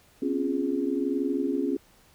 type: chord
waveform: sine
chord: Db major seventh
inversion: third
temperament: equal with one note detuned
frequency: 256.1 / 277.2 / 349.2 / 415.3 Hz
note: C4 / Db4 / F4 / Ab4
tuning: -37 / 0 / 0 / 0 cents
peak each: -32 / -27 / -31 / -32 dBFS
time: 0.22-1.77 s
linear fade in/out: 5 ms
effects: pink hiss -59 dBFS RMS until 2.14 s